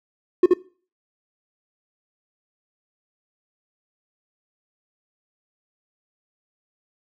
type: tone with echo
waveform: triangle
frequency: 360 Hz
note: F#4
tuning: 47 cents flat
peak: -6 dBFS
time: 0.43-0.46 s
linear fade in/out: 5 ms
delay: 77 ms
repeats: 1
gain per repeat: -2 dB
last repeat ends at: 0.537 s
effects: noise-tail reverb RT60 0.4 s tail -21 dB re dry + tanh soft clip ceiling -3 dBFS